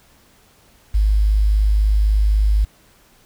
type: tone with quantisation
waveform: sine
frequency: 51.91 Hz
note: G#1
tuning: in tune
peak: -12 dBFS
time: 0.94-2.65 s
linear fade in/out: 10 ms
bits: 7
effects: pink hiss -53 dBFS RMS until 3.25 s